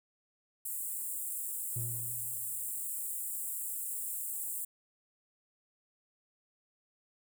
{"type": "high-pass noise", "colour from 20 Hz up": "pink", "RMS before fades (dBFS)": -38, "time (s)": [0.65, 4.65], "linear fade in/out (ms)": 5, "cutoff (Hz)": 7600, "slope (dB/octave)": 96}
{"type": "tone with exponential decay", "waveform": "triangle", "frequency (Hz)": 118.6, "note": "A#2", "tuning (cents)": 30, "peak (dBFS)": -32, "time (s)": [1.76, 2.78], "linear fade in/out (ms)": 5, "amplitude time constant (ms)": 220}
{"effects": []}